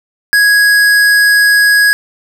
sine tone with hard clipping, 1661.2 Hz, G#6, in tune, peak -7 dBFS, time 0.33-1.93 s, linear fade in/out 0 ms, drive 15 dB, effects none

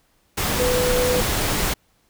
sine tone in noise, 497.4 Hz, B4, 12 cents sharp, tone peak -19 dBFS, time 0.59-1.21 s, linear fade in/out 10 ms, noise pink, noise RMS -22 dBFS, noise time 0.37-1.74 s, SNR 0 dB, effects pink hiss -63 dBFS RMS until 2.09 s

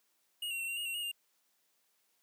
square tone with pitch steps, 2872 / 2745 / 2713 / 2757 / 2860 / 2735 / 2868 / 2801 Hz, F7 / F7 / E7 / F7 / F7 / F7 / F7 / F7, +48 / -31 / +49 / -23 / +41 / -37 / +45 / +4 cents, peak -36 dBFS, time 0.42-1.116 s, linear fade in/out 5 ms, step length 87 ms, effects white hiss -75 dBFS RMS until 2.22 s + high-pass 200 Hz 12 dB/octave

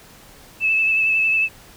sine tone with vibrato, 2618 Hz, E7, 13 cents flat, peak -15 dBFS, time 0.6-1.49 s, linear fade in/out 50 ms, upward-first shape sine, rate 11 Hz, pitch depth 23 cents each way, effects pink hiss -46 dBFS RMS until 1.76 s

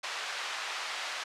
pink band-pass noise, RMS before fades -37 dBFS, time 0.03-1.24 s, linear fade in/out 10 ms, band 1000 to 4900 Hz, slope 12 dB/octave, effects high-pass 400 Hz 12 dB/octave + low-pass 10000 Hz 12 dB/octave

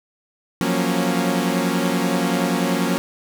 sawtooth chord, Gb major seventh, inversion third, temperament equal with one note detuned, 174.61 / 185 / 233.1 / 275.7 Hz, F3 / Gb3 / Bb3 / Db4, 0 / 0 / 0 / -9 cents, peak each -20 dBFS, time 0.61-2.98 s, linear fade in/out 0 ms, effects none

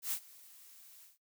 blue noise with ADSR envelope, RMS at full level -34 dBFS, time 0.02-1.18 s, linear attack 100 ms, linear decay 73 ms, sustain -23 dB, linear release 150 ms, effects noise-tail reverb RT60 0.1 s tail -17 dB re dry

